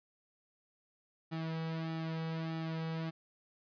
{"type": "tone with flanger", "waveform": "sawtooth", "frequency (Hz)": 162, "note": "E3", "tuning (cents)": -30, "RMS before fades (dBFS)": -38, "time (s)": [1.31, 3.11], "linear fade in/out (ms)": 20, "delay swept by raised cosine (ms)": [1.9, 2.9], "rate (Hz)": 1.6, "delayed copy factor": -0.75, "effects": ["resampled to 11025 Hz"]}